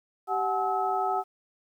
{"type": "tone cluster", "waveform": "sine", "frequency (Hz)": [387.1, 740, 852, 1291], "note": ["G4", "F#5", "G#5", "E6"], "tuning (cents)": [-22, 0, 44, -37], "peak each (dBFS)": [-33, -27, -32, -31], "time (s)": [0.27, 1.24], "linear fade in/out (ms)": 50, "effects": ["10-bit"]}